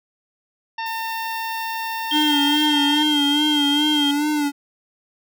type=harmonic tone; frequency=904 Hz; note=A5; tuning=47 cents sharp; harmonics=1 / 2 / 3 / 4 / 5 / 6; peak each=-26 / -31 / -34 / -38 / -42 / -40 dBFS; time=0.78-3.03 s; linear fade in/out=5 ms
type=noise; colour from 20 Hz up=violet; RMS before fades=-37 dBFS; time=0.86-2.66 s; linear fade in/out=2 ms
type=tone; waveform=sine; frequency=3193 Hz; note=G7; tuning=31 cents sharp; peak=-19 dBFS; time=2.11-4.11 s; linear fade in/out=2 ms
type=tone with vibrato; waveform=square; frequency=293.7 Hz; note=D4; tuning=in tune; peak=-19 dBFS; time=2.11-4.52 s; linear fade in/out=50 ms; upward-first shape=sine; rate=2.4 Hz; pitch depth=55 cents each way
effects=none